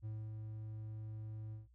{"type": "tone with ADSR envelope", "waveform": "triangle", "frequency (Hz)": 108.6, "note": "A2", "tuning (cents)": -22, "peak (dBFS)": -38, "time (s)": [0.02, 1.68], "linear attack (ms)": 35, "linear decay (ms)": 250, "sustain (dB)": -3, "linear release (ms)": 150, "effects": ["added 60 Hz sine -63 dBFS peak until 1.74 s"]}